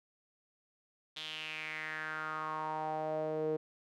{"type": "tone with band-pass filter sweep", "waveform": "sawtooth", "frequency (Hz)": 155.9, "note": "D#3", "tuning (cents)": 4, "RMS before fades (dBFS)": -38, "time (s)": [1.16, 3.57], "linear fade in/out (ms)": 10, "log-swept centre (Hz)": [3500, 440], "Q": 4.9, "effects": []}